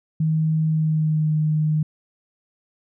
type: tone with pitch glide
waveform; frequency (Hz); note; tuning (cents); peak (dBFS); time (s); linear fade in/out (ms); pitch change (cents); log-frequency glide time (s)
sine; 157.8 to 154.11; D#3 to D#3; +25 to -16; -17; 0.2-1.83; 5; -41; 0.66-1.33
effects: none